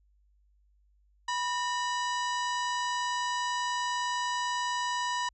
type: harmonic tone with a mistuned harmonic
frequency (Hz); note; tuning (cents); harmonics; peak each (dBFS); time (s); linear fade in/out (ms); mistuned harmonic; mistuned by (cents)
981; B5; -12; 1 / 2 / 3 / 4 / 5 / 6 / 7 / 8; -30 / -36 / -40 / -42 / -44 / -46 / -47 / -48; 1.28-5.29; 5; 2; -120
effects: added 50 Hz sine -63 dBFS peak until 5.33 s